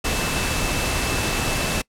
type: tone in noise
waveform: sine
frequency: 2637 Hz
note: E7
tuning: in tune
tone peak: -31 dBFS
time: 0.04-1.82 s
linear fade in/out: 10 ms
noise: pink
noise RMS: -23 dBFS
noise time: 0.04-1.82 s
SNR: -11 dB
effects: noise-tail reverb RT60 0.1 s tail -24 dB re dry + low-pass 11000 Hz 12 dB/octave